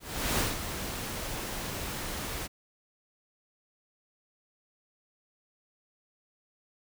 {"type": "noise with ADSR envelope", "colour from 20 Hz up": "pink", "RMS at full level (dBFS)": -27, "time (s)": [0, 2.48], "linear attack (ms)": 390, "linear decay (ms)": 160, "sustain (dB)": -9, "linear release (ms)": 28, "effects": []}